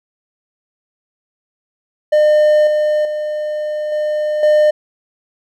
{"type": "tone with level steps", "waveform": "triangle", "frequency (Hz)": 605, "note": "D#5", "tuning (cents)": -49, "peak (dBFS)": [-6, -10, -16, -13, -6], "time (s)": [2.12, 4.71], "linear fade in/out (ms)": 10, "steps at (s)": [2.67, 3.05, 3.92, 4.43], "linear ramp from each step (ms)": 2, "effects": []}